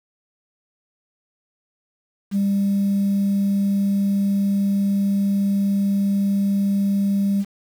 sine tone, 198.8 Hz, G3, 25 cents sharp, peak -15 dBFS, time 2.31-7.45 s, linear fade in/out 50 ms, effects tanh soft clip ceiling -14 dBFS + 7-bit

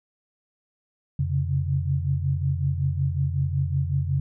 sine tone cluster, 88.3 / 134.8 / 140.2 Hz, F2 / C#3 / C#3, +20 / -48 / +20 cents, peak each -26 dBFS, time 1.19-4.2 s, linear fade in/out 5 ms, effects none

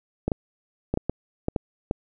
clicks, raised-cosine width 2 ms, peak -10 dBFS, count 8, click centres 0.28 / 0.318 / 0.94 / 0.974 / 1.096 / 1.484 / 1.562 / 1.911 s, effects none

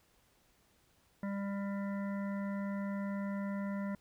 harmonic tone, 199 Hz, G3, 26 cents sharp, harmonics 1 / 3 / 5 / 7 / 9 / 10, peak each -35 / -45 / -49 / -52 / -54 / -55 dBFS, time 1.23-3.95 s, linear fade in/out 2 ms, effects pink hiss -70 dBFS RMS until 4 s

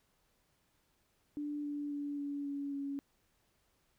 sine tone with pitch steps, 293.7 / 290.8 / 288 / 285.2 / 282.4 / 279.6 Hz, D4 / D4 / D4 / C#4 / C#4 / C#4, 0 / -17 / -34 / +49 / +32 / +15 cents, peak -36 dBFS, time 1.37-2.99 s, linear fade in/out 0 ms, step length 270 ms, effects pink hiss -75 dBFS RMS until 3.98 s

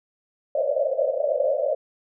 pink band-pass noise, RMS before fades -23 dBFS, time 0.55-1.75 s, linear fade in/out 5 ms, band 520 to 630 Hz, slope 96 dB/octave, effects none

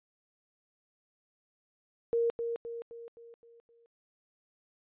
sine tone with echo, 466.2 Hz, A#4, in tune, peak -25 dBFS, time 2.13-2.3 s, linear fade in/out 0 ms, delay 260 ms, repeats 6, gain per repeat -6 dB, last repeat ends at 3.86 s, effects resampled to 8000 Hz

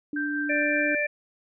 sine tone with pitch glide, 293.7 to 297.1 Hz, D4 to D4, 0 to +20 cents, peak -28 dBFS, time 0.13-0.95 s, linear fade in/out 2 ms, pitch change +20 cents, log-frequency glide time 0.47-0.78 s
sine tone with tremolo, 1568 Hz, G6, in tune, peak -27 dBFS, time 0.16-0.95 s, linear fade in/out 5 ms, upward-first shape sine, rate 5.2 Hz, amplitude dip 30%
harmonic tone, 590 Hz, D5, 8 cents sharp, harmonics 1 / 3 / 4, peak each -28 / -28 / -27 dBFS, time 0.49-1.07 s, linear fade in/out 10 ms
effects none

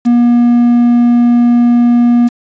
triangle tone with quantisation, 239.5 Hz, A#3, 47 cents sharp, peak -3 dBFS, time 0.05-2.29 s, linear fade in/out 20 ms, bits 5, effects resampled to 16000 Hz

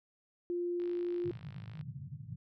sine tone, 350 Hz, F4, 4 cents sharp, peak -32 dBFS, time 0.5-1.31 s, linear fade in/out 0 ms
click train, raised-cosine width 0.3 ms, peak -39 dBFS, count 54, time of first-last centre 0.8-1.811 s, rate 52.4 Hz
white band-pass noise, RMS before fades -45 dBFS, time 1.24-2.36 s, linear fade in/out 5 ms, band 100 to 160 Hz, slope 48 dB/octave
effects none

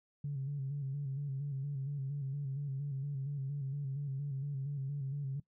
sine tone with vibrato, 139.2 Hz, C#3, 8 cents sharp, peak -34 dBFS, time 0.24-5.4 s, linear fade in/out 5 ms, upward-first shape square, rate 4.3 Hz, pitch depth 56 cents each way, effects noise-tail reverb RT60 0.1 s tail -20 dB re dry + tanh soft clip ceiling -30 dBFS

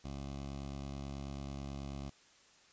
15% pulse tone with notch filter, 69.2 Hz, C#2, 2 cents flat, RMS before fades -43 dBFS, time 0.04-2.1 s, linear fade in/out 10 ms, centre 1700 Hz, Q 1.5, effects white hiss -64 dBFS RMS until 2.72 s + resampled to 16000 Hz

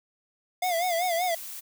square tone with vibrato, 698.5 Hz, F5, in tune, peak -25 dBFS, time 0.62-1.35 s, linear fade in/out 5 ms, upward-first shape sine, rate 5.2 Hz, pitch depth 100 cents each way
blue noise, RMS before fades -39 dBFS, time 0.62-1.61 s, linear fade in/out 20 ms
effects none

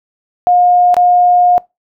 sine tone with dropouts, 714 Hz, F5, 38 cents sharp, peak -6 dBFS, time 0.47-1.58 s, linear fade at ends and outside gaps 0 ms, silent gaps 0.943-0.967 s, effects noise-tail reverb RT60 0.2 s tail -22 dB re dry

